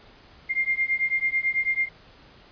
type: beating tone pair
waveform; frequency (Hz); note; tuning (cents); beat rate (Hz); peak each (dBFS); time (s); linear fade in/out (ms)
sine; 2107 / 2116.1; C7 / C7; +12 / +19; 9.1; -25; 0.49-1.89; 20
effects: pink hiss -52 dBFS RMS until 2.51 s + resampled to 11025 Hz